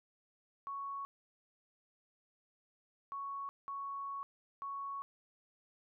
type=tone bursts at uneven times; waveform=sine; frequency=1111 Hz; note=C#6; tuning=4 cents sharp; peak=-39 dBFS; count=4; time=0.67-1.05 / 3.12-3.49 / 3.68-4.23 / 4.62-5.02 s; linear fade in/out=0 ms; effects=none